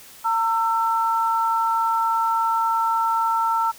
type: tone pair together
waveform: sine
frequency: 911.5 / 1335 Hz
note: A#5 / E6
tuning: -39 / +22 cents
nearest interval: perfect fifth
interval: 661 cents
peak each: -20 / -22 dBFS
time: 0.24-3.72 s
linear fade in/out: 20 ms
effects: white hiss -45 dBFS RMS until 3.78 s